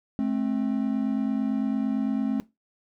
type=tone pair together; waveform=triangle; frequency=215.9 / 264.8 Hz; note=A3 / C4; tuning=-33 / +21 cents; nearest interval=major third; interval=354 cents; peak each=-24 dBFS; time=0.19-2.4 s; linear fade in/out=0 ms; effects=noise-tail reverb RT60 0.2 s tail -18 dB re dry